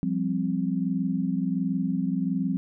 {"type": "chord", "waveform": "sine", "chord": "F suspended second", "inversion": "none", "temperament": "equal", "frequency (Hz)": [174.61, 196, 261.6], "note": ["F3", "G3", "C4"], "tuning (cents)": [0, 0, 0], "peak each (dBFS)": -28, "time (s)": [0.03, 2.57], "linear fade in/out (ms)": 0, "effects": []}